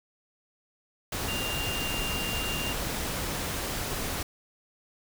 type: tone in noise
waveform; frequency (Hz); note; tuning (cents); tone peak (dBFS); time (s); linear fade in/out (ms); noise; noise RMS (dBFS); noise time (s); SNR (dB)
sine; 2794; F7; 0; -33; 1.28-2.73; 5; pink; -32; 1.12-4.23; -4
effects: none